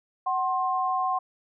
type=tone pair together; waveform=sine; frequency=748.8 / 1059 Hz; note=F#5 / C6; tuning=+20 / +21 cents; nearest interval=tritone; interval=601 cents; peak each=-26 dBFS; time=0.26-1.19 s; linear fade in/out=10 ms; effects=none